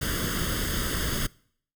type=noise with comb filter; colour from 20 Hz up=pink; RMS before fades=-28 dBFS; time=0.01-1.27 s; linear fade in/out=10 ms; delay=0.61 ms; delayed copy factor=+0.8; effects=noise-tail reverb RT60 0.6 s tail -24 dB re dry